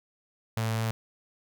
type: tone with notch filter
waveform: sawtooth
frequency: 112.1 Hz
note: A2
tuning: 33 cents sharp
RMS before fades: -29 dBFS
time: 0.57-0.91 s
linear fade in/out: 0 ms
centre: 310 Hz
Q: 1.3
effects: none